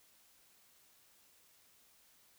silence, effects white hiss -67 dBFS RMS until 2.38 s

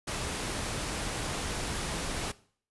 pink noise, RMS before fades -34 dBFS, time 0.07-2.32 s, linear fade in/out 10 ms, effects noise-tail reverb RT60 0.5 s tail -19 dB re dry + resampled to 24000 Hz

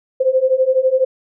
sine beating tone pair, 513 / 525 Hz, C5 / C5, -34 / +6 cents, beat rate 12 Hz, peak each -16 / -14 dBFS, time 0.2-1.05 s, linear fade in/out 10 ms, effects none

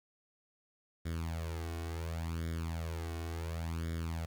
sawtooth tone with flanger, 82.41 Hz, E2, in tune, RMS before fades -38 dBFS, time 1.05-4.26 s, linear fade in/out 10 ms, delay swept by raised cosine 0.56 to 2.76 ms, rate 0.7 Hz, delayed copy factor +0.75, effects 10-bit

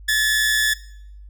sawtooth tone pair together, 1722 / 1843.5 Hz, A6 / A#6, -38 / -20 cents, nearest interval minor second, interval 118 cents, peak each -13 / -23 dBFS, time 0.08-0.74 s, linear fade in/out 10 ms, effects noise-tail reverb RT60 0.7 s tail -19 dB re dry + added 50 Hz sine -38 dBFS peak until 1.29 s

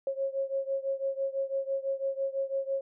sine beating tone pair, 541 / 547 Hz, C#5 / C#5, -42 / -23 cents, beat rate 6 Hz, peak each -31 / -33 dBFS, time 0.07-2.81 s, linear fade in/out 2 ms, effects none

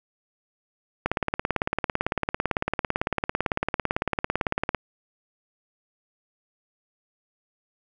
click train, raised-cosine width 0.5 ms, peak -8 dBFS, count 67, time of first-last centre 1.06-4.747 s, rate 17.9 Hz, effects none

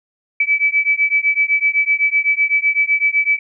sine beating tone pair, 2296 / 2303.9 Hz, D7 / D7, -40 / -34 cents, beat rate 7.9 Hz, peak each -16 dBFS, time 0.4-3.39 s, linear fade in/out 5 ms, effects none

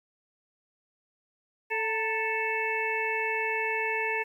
harmonic tone with a mistuned harmonic, 440 Hz, A4, in tune, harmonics 1 / 2 / 4 / 5 / 6, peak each -33 / -33 / -33 / -33 / -33 dBFS, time 1.7-4.24 s, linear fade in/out 20 ms, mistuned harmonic 2, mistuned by +52 cents, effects 10-bit

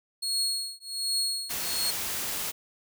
30% pulse tone with tremolo, 4310 Hz, C#8, 49 cents flat, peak -21 dBFS, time 0.22-1.91 s, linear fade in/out 10 ms, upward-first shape triangle, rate 1.3 Hz, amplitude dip 100%
white noise, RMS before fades -32 dBFS, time 1.49-2.52 s, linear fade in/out 20 ms
effects none

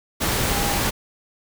sine tone in noise, 807 Hz, G#5, 50 cents flat, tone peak -29 dBFS, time 0.5-0.79 s, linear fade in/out 20 ms, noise pink, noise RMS -22 dBFS, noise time 0.2-0.91 s, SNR -10 dB, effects none

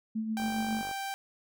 sine tone with tremolo, 220 Hz, A3, in tune, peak -28 dBFS, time 0.15-0.82 s, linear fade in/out 10 ms, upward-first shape triangle, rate 7.3 Hz, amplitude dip 50%
sawtooth tone, 784 Hz, G5, in tune, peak -30 dBFS, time 0.37-1.14 s, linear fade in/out 0 ms
click train, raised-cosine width 1 ms, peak -30 dBFS, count 26, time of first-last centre 0.4-0.912 s, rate 48.8 Hz
effects none

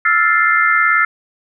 sine chord, F major seventh, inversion third, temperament equal, 1318.5 / 1396.9 / 1760 / 2093 Hz, E6 / F6 / A6 / C7, 0 / 0 / 0 / 0 cents, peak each -16 dBFS, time 0.05-1.05 s, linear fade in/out 5 ms, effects none

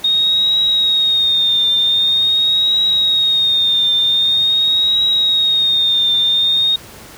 sine tone with vibrato, 3714 Hz, A#7, 7 cents flat, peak -11 dBFS, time 0.04-6.76 s, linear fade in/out 5 ms, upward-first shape triangle, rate 0.45 Hz, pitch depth 57 cents each way, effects pink hiss -37 dBFS RMS until 7.17 s + high-pass 60 Hz 12 dB/octave

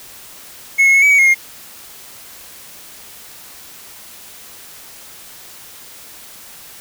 triangle tone with pitch steps, 2186 / 2173 / 2189 / 2281 / 2255 / 2150 / 2129 Hz, C#7 / C#7 / C#7 / C#7 / C#7 / C7 / C7, -25 / -35 / -22 / +49 / +29 / +47 / +30 cents, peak -6 dBFS, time 0.78-1.347 s, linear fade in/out 20 ms, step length 81 ms, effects white hiss -38 dBFS RMS until 6.8 s

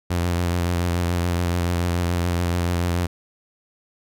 sawtooth tone with vibrato, 87.1 Hz, F2, 4 cents flat, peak -16 dBFS, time 0.1-3.07 s, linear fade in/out 10 ms, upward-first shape triangle, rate 7 Hz, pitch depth 43 cents each way, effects none

